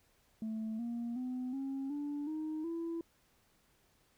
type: tone with pitch steps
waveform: sine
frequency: 220 / 235.8 / 252.7 / 270.9 / 290.3 / 311.1 / 333.5 Hz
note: A3 / A#3 / B3 / C#4 / D4 / D#4 / E4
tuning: 0 / +20 / +40 / -40 / -20 / 0 / +20 cents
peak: -34 dBFS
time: 0.42-3.01 s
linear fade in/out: 2 ms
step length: 370 ms
effects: tanh soft clip ceiling -34 dBFS + pink hiss -71 dBFS RMS until 4.17 s